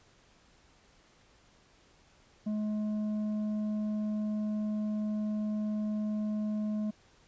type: tone with tanh clipping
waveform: sine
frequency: 212.2 Hz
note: G#3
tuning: 38 cents sharp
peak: -31 dBFS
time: 2.46-6.91 s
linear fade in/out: 10 ms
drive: 6 dB
effects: pink hiss -63 dBFS RMS until 7.27 s + resampled to 16000 Hz